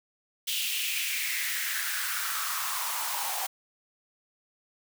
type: noise with high-pass filter sweep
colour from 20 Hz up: white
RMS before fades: -31 dBFS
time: 0.47-3.47 s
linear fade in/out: 10 ms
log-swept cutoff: 3100 to 760 Hz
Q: 4.4
effects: none